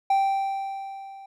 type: tone with level ramp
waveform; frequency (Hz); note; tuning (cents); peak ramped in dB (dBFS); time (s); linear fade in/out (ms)
triangle; 782; G5; -4; -15 to -39; 0.1-1.26; 5
effects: none